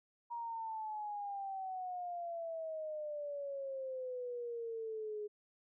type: exponential sweep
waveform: sine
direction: down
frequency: 950 to 415.4 Hz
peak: -39 dBFS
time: 0.3-5.28 s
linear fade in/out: 20 ms
effects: none